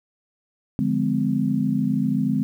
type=chord; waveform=sine; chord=D half-diminished seventh; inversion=none; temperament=equal with one note detuned; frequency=146.83 / 174.61 / 207.7 / 255.5 Hz; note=D3 / F3 / Ab3 / C4; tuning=0 / 0 / 0 / -41 cents; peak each=-26 / -28 / -23 / -23 dBFS; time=0.79-2.43 s; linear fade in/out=0 ms; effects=9-bit